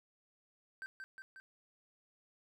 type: tone with echo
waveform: triangle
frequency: 1554 Hz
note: G6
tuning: 16 cents flat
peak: -40 dBFS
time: 0.82-0.86 s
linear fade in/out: 0 ms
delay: 180 ms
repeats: 3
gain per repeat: -3 dB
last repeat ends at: 1.4 s
effects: none